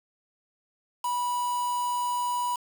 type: tone with quantisation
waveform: triangle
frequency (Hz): 978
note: B5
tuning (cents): -17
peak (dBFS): -24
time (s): 1.04-2.56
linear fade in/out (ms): 5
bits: 6
effects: none